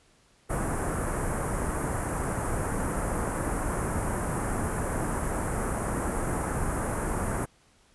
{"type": "band-stop noise", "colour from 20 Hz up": "pink", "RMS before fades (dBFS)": -29, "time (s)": [0.49, 7.46], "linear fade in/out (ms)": 20, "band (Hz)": [1600, 9700], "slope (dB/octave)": 24, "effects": ["pink hiss -62 dBFS RMS until 7.94 s", "resampled to 24000 Hz"]}